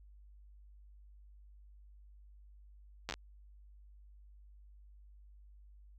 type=slowing click train; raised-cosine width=0.2 ms; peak=-21 dBFS; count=5; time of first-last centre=3.09-3.14 s; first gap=9 ms; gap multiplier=1.22; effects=added 50 Hz sine -55 dBFS peak until 5.98 s